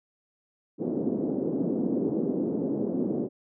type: band-pass noise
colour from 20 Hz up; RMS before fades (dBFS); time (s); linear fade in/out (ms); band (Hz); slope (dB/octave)
pink; -28; 0.78-3.29; 50; 210 to 420; 24
effects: none